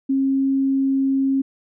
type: tone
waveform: sine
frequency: 270.1 Hz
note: C#4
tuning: 45 cents flat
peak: -16 dBFS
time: 0.09-1.42 s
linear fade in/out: 10 ms
effects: none